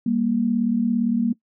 sine tone pair together, 198.54 / 236.1 Hz, G3 / A#3, +22 / +22 cents, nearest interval minor third, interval 300 cents, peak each -24 / -19 dBFS, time 0.06-1.33 s, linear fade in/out 5 ms, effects noise-tail reverb RT60 0.1 s tail -19 dB re dry

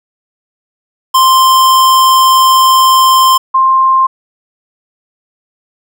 square / sine tone pair in turn, 1046.5 / 1054.4 Hz, C6 / C6, 0 / +13 cents, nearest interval unison, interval 13 cents, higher second, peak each -5 dBFS, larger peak neither, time 1.14-3.38 / 3.54-4.07 s, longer first, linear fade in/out 10 ms, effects none

